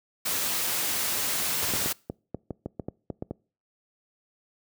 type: noise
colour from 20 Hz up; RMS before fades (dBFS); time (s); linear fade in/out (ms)
white; -28; 0.25-1.93; 10
type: noise bursts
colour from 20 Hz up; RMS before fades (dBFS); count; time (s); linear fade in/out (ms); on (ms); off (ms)
pink; -34; 4; 1.62-1.834; 5; 31; 30
type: clicks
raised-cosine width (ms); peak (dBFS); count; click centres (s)
2; -18; 11; 1.737 / 1.86 / 2.099 / 2.346 / 2.507 / 2.66 / 2.797 / 2.885 / 3.102 / 3.224 / 3.31
effects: noise-tail reverb RT60 0.4 s tail -25 dB re dry + high-pass 80 Hz 12 dB/octave

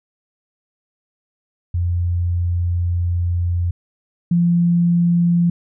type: tone pair in turn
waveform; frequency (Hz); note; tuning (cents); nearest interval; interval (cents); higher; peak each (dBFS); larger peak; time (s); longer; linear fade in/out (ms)
sine; 87.31 / 172.42; F2 / F3; 0 / -22; octave; 1178; second; -16 / -12; second; 1.74-3.71 / 4.31-5.5; first; 5
effects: none

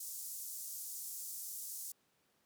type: band-pass noise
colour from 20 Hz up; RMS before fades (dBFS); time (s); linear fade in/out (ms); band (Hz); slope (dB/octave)
white; -45; 0-1.92; 5; 6000 to 16000; 24
effects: pink hiss -75 dBFS RMS until 2.45 s + high-pass 150 Hz 12 dB/octave

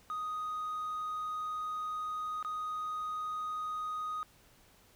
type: tone with dropouts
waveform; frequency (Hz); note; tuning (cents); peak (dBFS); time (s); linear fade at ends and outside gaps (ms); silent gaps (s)
triangle; 1246; D#6; +2; -32; 0.1-4.23; 0; 2.427-2.448
effects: tanh soft clip ceiling -29 dBFS + pink hiss -63 dBFS RMS until 4.95 s

